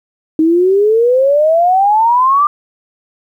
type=exponential sweep; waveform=sine; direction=up; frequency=311.1 to 1200 Hz; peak=-7 dBFS; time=0.39-2.47 s; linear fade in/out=2 ms; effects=8-bit